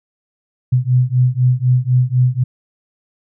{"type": "beating tone pair", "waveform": "sine", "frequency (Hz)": [124.1, 128.1], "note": ["B2", "C3"], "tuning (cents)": [9, -36], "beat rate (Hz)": 4, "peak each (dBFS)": -14, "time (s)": [0.72, 2.44], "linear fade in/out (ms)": 10, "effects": []}